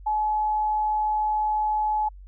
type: tone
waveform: sine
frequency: 853 Hz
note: G#5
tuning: 46 cents sharp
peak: -21 dBFS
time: 0.06-2.09 s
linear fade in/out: 10 ms
effects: added 47 Hz sine -41 dBFS peak until 2.27 s